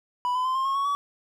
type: tone with pitch steps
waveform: triangle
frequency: 987 / 1010.7 / 1034.9 / 1059.7 / 1085.1 / 1111.1 / 1137.7 Hz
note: B5 / B5 / C6 / C6 / C#6 / C#6 / C#6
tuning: -1 / +40 / -19 / +22 / -37 / +4 / +45 cents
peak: -21 dBFS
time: 0.25-0.95 s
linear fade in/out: 0 ms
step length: 100 ms
effects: none